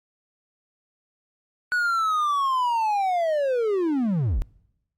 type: linear sweep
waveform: triangle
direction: down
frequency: 1480 to 30.64 Hz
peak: -18 dBFS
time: 1.72-4.42 s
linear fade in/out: 0 ms
effects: noise-tail reverb RT60 0.9 s tail -25 dB re dry + MP3 64 kbps